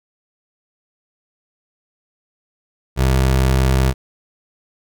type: tone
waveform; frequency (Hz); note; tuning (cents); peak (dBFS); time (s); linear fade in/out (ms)
25% pulse; 65.41; C2; 0; -9; 2.96-3.94; 50
effects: none

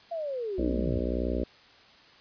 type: linear sweep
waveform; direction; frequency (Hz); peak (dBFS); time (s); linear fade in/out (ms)
sine; down; 689 to 61.74; -30; 0.11-1.01; 10
type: harmonic tone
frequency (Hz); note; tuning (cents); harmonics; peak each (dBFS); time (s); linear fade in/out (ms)
61; B1; -21; 1 / 3 / 4 / 5 / 6 / 7 / 8 / 9 / 10; -31 / -38 / -34 / -36 / -36 / -38 / -39 / -37 / -40; 0.58-1.44; 5
effects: white hiss -55 dBFS RMS until 2.2 s + resampled to 11025 Hz

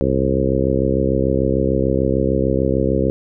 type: harmonic tone with a mistuned harmonic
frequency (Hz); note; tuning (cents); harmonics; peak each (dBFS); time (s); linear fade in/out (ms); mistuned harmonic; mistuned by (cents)
66.7; C2; +34; 1 / 2 / 3 / 4 / 5 / 6 / 7 / 8; -23 / -23 / -23 / -23 / -23 / -23 / -23 / -23; 0.01-3.1; 0; 1; +39
effects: none

